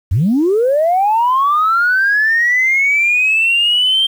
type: linear sweep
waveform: sine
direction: up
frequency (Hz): 75 to 3177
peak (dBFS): -9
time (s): 0.11-4.07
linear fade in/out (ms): 10
effects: tanh soft clip ceiling -6 dBFS + 7-bit